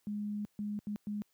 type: tone bursts at uneven times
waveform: sine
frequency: 207.7 Hz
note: G#3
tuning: in tune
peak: -34 dBFS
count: 4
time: 0.07-0.45 / 0.59-0.79 / 0.87-0.96 / 1.07-1.22 s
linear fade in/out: 0 ms
effects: white hiss -75 dBFS RMS until 1.33 s + high-pass 80 Hz 12 dB/octave